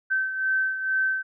sine beating tone pair, 1542 / 1544.2 Hz, G6 / G6, -29 / -26 cents, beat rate 2.2 Hz, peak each -23 / -30 dBFS, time 0.1-1.23 s, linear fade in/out 20 ms, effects none

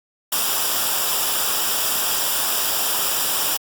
white noise with comb filter, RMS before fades -21 dBFS, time 0.32-3.57 s, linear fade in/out 5 ms, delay 0.47 ms, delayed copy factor -0.65, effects Opus 48 kbps

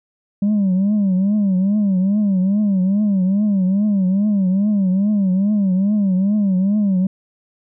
sine tone with vibrato, 197.2 Hz, G3, 11 cents sharp, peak -11 dBFS, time 0.42-7.07 s, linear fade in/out 5 ms, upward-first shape triangle, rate 2.4 Hz, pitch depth 150 cents each way, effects tanh soft clip ceiling -12 dBFS

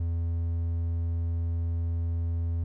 triangle tone, 84 Hz, E2, 33 cents sharp, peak -24 dBFS, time 0-2.64 s, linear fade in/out 5 ms, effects none

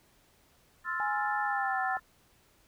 sine chord, F major seventh, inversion second, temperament equal, 1046.5 / 1318.5 / 1396.9 / 1760 Hz, C6 / E6 / F6 / A6, 0 / 0 / 0 / 0 cents, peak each -38 / -37 / -37 / -34 dBFS, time 0.84-2 s, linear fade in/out 50 ms
sine tone with pitch glide, 832 to 762.9 Hz, G#5 to G5, +3 to -47 cents, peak -31 dBFS, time 1-1.97 s, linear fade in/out 0 ms, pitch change -150 cents, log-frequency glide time 1.42-1.8 s
effects pink hiss -65 dBFS RMS until 2.67 s

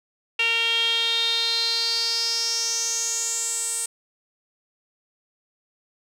sawtooth tone with band-pass filter sweep, 460.1 Hz, A#4, 23 cents flat, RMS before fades -24 dBFS, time 0.39-3.86 s, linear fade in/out 5 ms, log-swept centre 2800 to 8500 Hz, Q 7.1, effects none

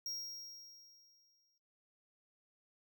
square tone with exponential decay, 5600 Hz, F8, 4 cents sharp, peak -39 dBFS, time 0.06-1.58 s, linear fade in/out 2 ms, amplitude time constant 330 ms, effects noise-tail reverb RT60 0.9 s tail -19 dB re dry

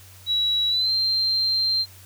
sine tone with pitch glide, 3900 to 4156 Hz, B7 to C8, -23 to -12 cents, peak -19 dBFS, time 0.26-1.86 s, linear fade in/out 50 ms, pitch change +111 cents, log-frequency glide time 0.69-0.92 s, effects added 94 Hz sine -47 dBFS peak until 2.05 s + white hiss -49 dBFS RMS until 2.05 s

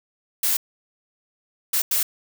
blue noise bursts at uneven times, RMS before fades -21 dBFS, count 3, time 0.43-0.57 / 1.73-1.82 / 1.91-2.03 s, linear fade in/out 5 ms, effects none

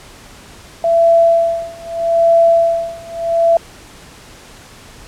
sine tone with tremolo, 670 Hz, E5, 28 cents sharp, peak -6 dBFS, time 0.84-3.57 s, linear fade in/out 2 ms, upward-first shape sine, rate 0.8 Hz, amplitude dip 95%, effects pink hiss -39 dBFS RMS until 5.07 s + low-pass 10000 Hz 12 dB/octave

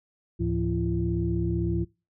sine tone cluster, 73 / 108.8 / 170.5 / 338.5 Hz, D2 / A2 / F3 / E4, -10 / -19 / -41 / +46 cents, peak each -29 dBFS, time 0.39-1.85 s, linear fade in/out 20 ms, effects noise-tail reverb RT60 0.3 s tail -25 dB re dry + tanh soft clip ceiling -13 dBFS

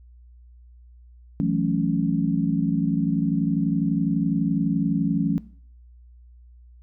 sine chord, F# minor seventh, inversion third, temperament equal with one note detuned, 164.81 / 185 / 216.8 / 277.2 Hz, E3 / F#3 / A3 / C#4, 0 / 0 / -25 / 0 cents, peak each -25 dBFS, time 1.4-5.38 s, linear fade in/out 0 ms, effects noise-tail reverb RT60 0.5 s tail -19 dB re dry + added 60 Hz sine -46 dBFS peak until 6.82 s

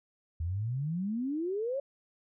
sine exponential sweep, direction up, 78.4 to 569 Hz, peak -30 dBFS, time 0.4-1.8 s, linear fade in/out 5 ms, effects none

